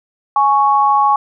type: tone pair together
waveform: sine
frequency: 834.9 / 1108.7 Hz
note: G#5 / C#6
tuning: +9 / 0 cents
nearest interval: perfect fourth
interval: 491 cents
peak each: -12 dBFS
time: 0.36-1.16 s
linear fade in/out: 2 ms
effects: none